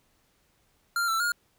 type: tone with pitch steps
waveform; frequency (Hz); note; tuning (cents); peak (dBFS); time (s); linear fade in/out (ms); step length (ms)
square; 1391 / 1334 / 1425; F6 / E6 / F6; -7 / +20 / +34; -25; 0.96-1.32; 2; 120
effects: pink hiss -68 dBFS RMS until 1.58 s